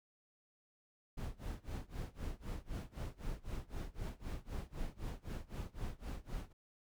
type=noise with tremolo; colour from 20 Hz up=brown; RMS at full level=-40 dBFS; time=1.17-6.53 s; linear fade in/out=10 ms; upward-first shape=sine; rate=3.9 Hz; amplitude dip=95%; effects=none